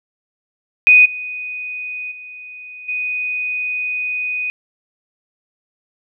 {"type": "tone with level steps", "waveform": "sine", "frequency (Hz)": 2489, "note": "D#7", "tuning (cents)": 0, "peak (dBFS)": [-5, -24, -32, -19], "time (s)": [0.87, 4.5], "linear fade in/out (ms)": 0, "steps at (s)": [1.05, 2.11, 2.88], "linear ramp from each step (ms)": 10, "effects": []}